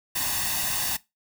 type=noise with comb filter; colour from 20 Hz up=white; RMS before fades=-27 dBFS; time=0.15-0.97 s; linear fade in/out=10 ms; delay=1.1 ms; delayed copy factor=+0.7; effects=noise-tail reverb RT60 0.2 s tail -19 dB re dry